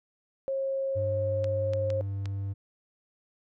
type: tone with pitch glide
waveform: sine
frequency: 540 to 536.6 Hz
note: C#5 to C5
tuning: -45 to +44 cents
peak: -27 dBFS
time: 0.48-2.01 s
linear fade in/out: 0 ms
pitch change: -11 cents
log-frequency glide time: 1.76-1.86 s
type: tone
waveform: triangle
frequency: 98.7 Hz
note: G2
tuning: 12 cents sharp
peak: -28 dBFS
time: 0.95-2.54 s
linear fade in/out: 20 ms
type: clicks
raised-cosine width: 0.2 ms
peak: -24 dBFS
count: 4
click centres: 1.443 / 1.735 / 1.903 / 2.257 s
effects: none